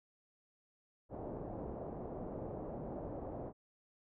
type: low-pass noise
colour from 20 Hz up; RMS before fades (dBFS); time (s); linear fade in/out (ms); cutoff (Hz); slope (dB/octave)
white; -44; 1.09-3.53; 50; 660; 24
effects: none